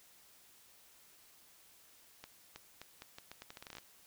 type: accelerating click train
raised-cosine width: 0.2 ms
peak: -30 dBFS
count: 16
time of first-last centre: 2.24-3.784 s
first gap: 320 ms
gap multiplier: 0.8
effects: white hiss -63 dBFS RMS until 4.06 s